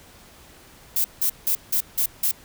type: noise bursts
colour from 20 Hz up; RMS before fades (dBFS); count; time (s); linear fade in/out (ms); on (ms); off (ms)
violet; -21; 6; 0.96-2.314; 5; 84; 170
effects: pink hiss -49 dBFS RMS until 2.44 s